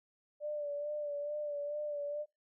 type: tone with vibrato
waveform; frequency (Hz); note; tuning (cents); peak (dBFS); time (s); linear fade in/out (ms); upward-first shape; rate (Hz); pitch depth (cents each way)
sine; 587.3; D5; 0; -35; 0.4-2.26; 50; sine; 2.3; 35
effects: noise-tail reverb RT60 0.2 s tail -21 dB re dry